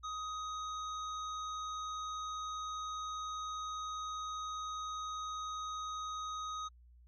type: tone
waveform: square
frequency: 1255 Hz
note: D#6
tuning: 15 cents sharp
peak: -39 dBFS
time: 0.03-6.69 s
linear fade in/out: 20 ms
effects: added 60 Hz sine -57 dBFS peak until 7.07 s + MP3 32 kbps